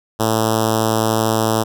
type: tone with notch filter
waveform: 5% pulse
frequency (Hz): 110.8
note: A2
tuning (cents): +13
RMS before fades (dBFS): -17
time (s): 0.19-1.64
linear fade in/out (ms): 20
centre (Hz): 2100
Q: 0.66
effects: none